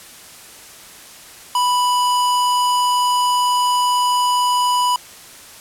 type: tone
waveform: square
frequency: 987.8 Hz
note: B5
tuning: in tune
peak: -15 dBFS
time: 1.55-4.96 s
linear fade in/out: 2 ms
effects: white hiss -40 dBFS RMS until 5.6 s + low-pass 12000 Hz 12 dB/octave